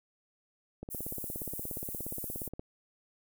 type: click train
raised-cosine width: 2 ms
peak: -27 dBFS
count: 31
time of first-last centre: 0.83-2.595 s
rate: 17 Hz
type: high-pass noise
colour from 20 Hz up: pink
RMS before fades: -40 dBFS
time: 0.9-2.49 s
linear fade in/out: 20 ms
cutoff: 11000 Hz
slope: 24 dB/octave
effects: none